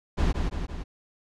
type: noise with echo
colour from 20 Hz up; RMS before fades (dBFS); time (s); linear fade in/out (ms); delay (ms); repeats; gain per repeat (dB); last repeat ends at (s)
brown; -23; 0.17-0.33; 20; 170; 3; -4; 0.84
effects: low-pass 6000 Hz 12 dB/octave